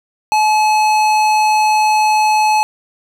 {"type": "tone with tanh clipping", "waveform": "sine", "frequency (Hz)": 857, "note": "A5", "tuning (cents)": -46, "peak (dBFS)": -12, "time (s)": [0.32, 2.63], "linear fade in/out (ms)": 0, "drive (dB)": 18, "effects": []}